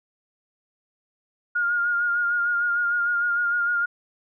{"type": "tone with vibrato", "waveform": "sine", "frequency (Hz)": 1418, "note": "F6", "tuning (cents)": 26, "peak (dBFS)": -20, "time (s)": [1.55, 3.86], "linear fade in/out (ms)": 10, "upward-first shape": "sine", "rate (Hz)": 6.6, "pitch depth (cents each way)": 30, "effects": []}